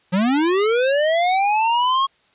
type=linear sweep; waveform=square; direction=up; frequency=173.6 to 1100 Hz; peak=-16 dBFS; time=0.12-2.07 s; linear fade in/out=20 ms; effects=white hiss -59 dBFS RMS until 2.34 s + resampled to 8000 Hz